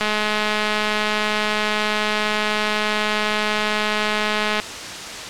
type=click train; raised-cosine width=0.3 ms; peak=-5 dBFS; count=974; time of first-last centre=0.01-4.6 s; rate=212 Hz; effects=white hiss -30 dBFS RMS until 5.29 s + low-pass 6000 Hz 12 dB/octave